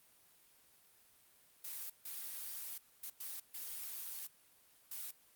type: noise bursts at uneven times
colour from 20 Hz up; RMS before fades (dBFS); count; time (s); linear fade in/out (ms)
blue; -45; 6; 1.64-1.9 / 2.05-2.78 / 3.03-3.1 / 3.2-3.4 / 3.54-4.27 / 4.91-5.11; 5
effects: white hiss -67 dBFS RMS until 5.35 s + Opus 32 kbps